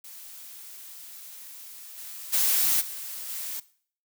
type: noise with level steps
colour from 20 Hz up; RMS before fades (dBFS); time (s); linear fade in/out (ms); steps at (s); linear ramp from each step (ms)
blue; -44 / -40 / -23 / -37 / -34; 0.04-3.6; 5; 1.97 / 2.32 / 2.8 / 3.28; 20
effects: noise-tail reverb RT60 0.5 s tail -18 dB re dry